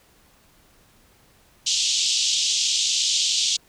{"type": "band-pass noise", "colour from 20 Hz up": "pink", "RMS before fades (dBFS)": -22, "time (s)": [1.66, 3.57], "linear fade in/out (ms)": 10, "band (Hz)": [3000, 7400], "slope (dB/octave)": 48, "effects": ["pink hiss -57 dBFS RMS until 3.68 s"]}